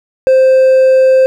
triangle tone with hard clipping, 523.3 Hz, C5, in tune, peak -5 dBFS, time 0.27-1.26 s, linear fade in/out 0 ms, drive 5 dB, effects none

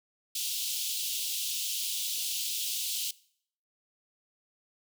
pink high-pass noise, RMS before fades -33 dBFS, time 0.35-3.11 s, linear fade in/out 5 ms, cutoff 2900 Hz, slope 48 dB/octave, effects noise-tail reverb RT60 0.6 s tail -21 dB re dry

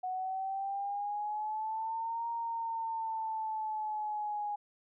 sine exponential two-way sweep, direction up then down, 736 to 932.3 to 826 Hz, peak -33 dBFS, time 0.03-4.56 s, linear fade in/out 10 ms, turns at 2.28 s, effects none

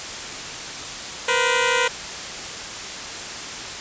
10% pulse tone pair together, 476 / 507.7 Hz, A#4 / B4, +36 / +48 cents, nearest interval minor second, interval 112 cents, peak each -12 dBFS, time 1.28-1.88 s, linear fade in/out 5 ms, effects white hiss -31 dBFS RMS until 3.8 s + resampled to 16000 Hz

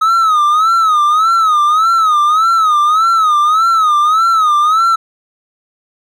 triangle tone with vibrato, 1268 Hz, D#6, 32 cents sharp, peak -6 dBFS, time 0.01-4.96 s, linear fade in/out 10 ms, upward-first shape sine, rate 1.7 Hz, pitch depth 120 cents each way, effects none

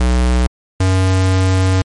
square tone pair in turn, 61.74 / 93.85 Hz, B1 / F#2, 0 / +25 cents, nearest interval perfect fifth, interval 725 cents, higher second, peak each -11 dBFS, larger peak neither, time 0-0.47 / 0.8-1.82 s, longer second, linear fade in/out 5 ms, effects MP3 48 kbps

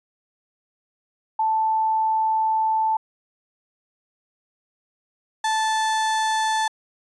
sine / 35% pulse tone pair in turn, 880 / 876.2 Hz, A5 / A5, 0 / -7 cents, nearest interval unison, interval 7 cents, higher first, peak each -18 dBFS, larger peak neither, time 1.39-2.97 / 5.44-6.68 s, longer first, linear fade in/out 5 ms, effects resampled to 22050 Hz

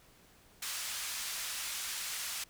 white band-pass noise, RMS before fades -39 dBFS, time 0.62-2.44 s, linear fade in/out 5 ms, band 1200 to 9600 Hz, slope 12 dB/octave, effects pink hiss -62 dBFS RMS until 2.49 s

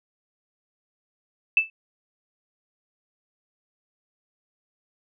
sine tone with exponential decay, 2637 Hz, E7, in tune, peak -11 dBFS, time 1.57-1.7 s, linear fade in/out 2 ms, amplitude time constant 28 ms, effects none

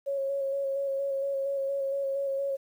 sine tone with vibrato, 550 Hz, C#5, 14 cents flat, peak -27 dBFS, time 0.06-2.57 s, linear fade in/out 20 ms, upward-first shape square, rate 4.3 Hz, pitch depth 18 cents each way, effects 10-bit

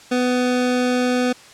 25% pulse tone, 249.3 Hz, B3, 16 cents sharp, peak -13 dBFS, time 0.11-1.33 s, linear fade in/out 10 ms, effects white hiss -44 dBFS RMS until 1.53 s + low-pass 7000 Hz 12 dB/octave

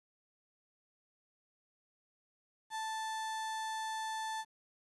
35% pulse tone, 880 Hz, A5, in tune, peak -35 dBFS, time 2.7-4.45 s, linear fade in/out 50 ms, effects resampled to 24000 Hz + 11-bit

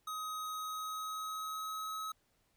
square tone with pitch glide, 1260 to 1281.3 Hz, D#6 to E6, +21 to -50 cents, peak -39 dBFS, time 0.07-2.12 s, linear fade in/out 5 ms, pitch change +29 cents, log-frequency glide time 0.39-1.98 s, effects pink hiss -75 dBFS RMS until 2.56 s

